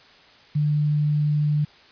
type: tone with quantisation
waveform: sine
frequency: 149 Hz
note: D3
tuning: 25 cents sharp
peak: -18 dBFS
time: 0.55-1.65 s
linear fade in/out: 10 ms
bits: 8
effects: white hiss -51 dBFS RMS until 1.91 s + resampled to 11025 Hz